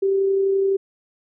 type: tone with amplitude modulation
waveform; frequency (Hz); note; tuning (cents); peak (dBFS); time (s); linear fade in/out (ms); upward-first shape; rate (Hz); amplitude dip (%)
sine; 390; G4; -9; -15; 0.02-0.77; 10; sine; 31.8; 25
effects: none